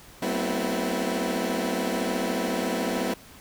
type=tone cluster; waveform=20% pulse; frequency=187.4 / 224.9 / 246 / 259.9 / 325.7 Hz; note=F#3 / A3 / B3 / C4 / E4; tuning=+22 / +38 / -7 / -11 / -21 cents; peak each=-27 dBFS; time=0.22-3.14 s; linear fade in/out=5 ms; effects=pink hiss -49 dBFS RMS until 3.4 s